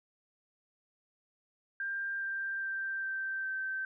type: tone with pitch steps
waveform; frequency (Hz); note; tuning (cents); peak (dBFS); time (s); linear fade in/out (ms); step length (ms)
sine; 1591 / 1580.9 / 1570.9 / 1561 / 1551.1; G6 / G6 / G6 / G6 / G6; +25 / +14 / +3 / -8 / -19; -33; 1.8-3.85; 2; 410
effects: none